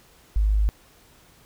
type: tone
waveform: sine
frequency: 51.91 Hz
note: G#1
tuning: in tune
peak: -17 dBFS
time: 0.36-0.69 s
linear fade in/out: 0 ms
effects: pink hiss -55 dBFS RMS until 1.45 s